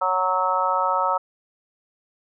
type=harmonic tone; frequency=185 Hz; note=F#3; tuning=in tune; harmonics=3 / 4 / 5 / 6 / 7; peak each=-27 / -28 / -23 / -29 / -23 dBFS; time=0.01-1.18 s; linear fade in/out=10 ms; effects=none

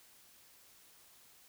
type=silence; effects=white hiss -62 dBFS RMS until 1.48 s

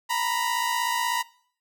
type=tone pair together; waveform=sawtooth; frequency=931.5 / 987.8 Hz; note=A#5 / B5; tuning=-2 / 0 cents; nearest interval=minor second; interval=102 cents; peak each=-23 / -23 dBFS; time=0.09-1.23 s; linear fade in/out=20 ms; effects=noise-tail reverb RT60 0.6 s tail -22 dB re dry

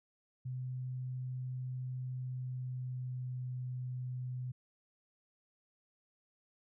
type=tone with pitch glide; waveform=sine; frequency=127.6 to 126.21 Hz; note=C3 to B2; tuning=-43 to +38 cents; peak=-37 dBFS; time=0.45-4.52 s; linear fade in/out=10 ms; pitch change=-19 cents; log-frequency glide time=2.15-3.49 s; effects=none

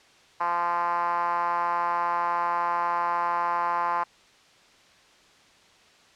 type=tone with band-pass filter; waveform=5% pulse; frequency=172.7 Hz; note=F3; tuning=19 cents flat; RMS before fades=-26 dBFS; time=0.4-4.04 s; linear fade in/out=10 ms; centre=970 Hz; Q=4.9; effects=white hiss -56 dBFS RMS until 6.15 s + low-pass 5000 Hz 12 dB/octave

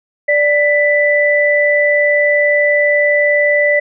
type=tone pair together; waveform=sine; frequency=587.3 / 1985.2 Hz; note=D5 / B6; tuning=0 / +8 cents; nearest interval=octave + major sixth; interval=2108 cents; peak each=-12 dBFS; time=0.28-3.8 s; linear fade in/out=10 ms; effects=none

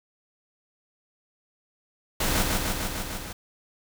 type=noise with echo; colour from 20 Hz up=pink; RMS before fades=-25 dBFS; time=2.2-2.43 s; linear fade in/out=5 ms; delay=150 ms; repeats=6; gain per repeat=-2 dB; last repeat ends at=3.33 s; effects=none

